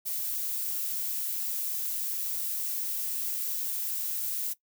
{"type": "noise", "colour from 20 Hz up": "violet", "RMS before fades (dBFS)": -32, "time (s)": [0.05, 4.54], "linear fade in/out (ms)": 20, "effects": ["noise-tail reverb RT60 0.1 s tail -18 dB re dry"]}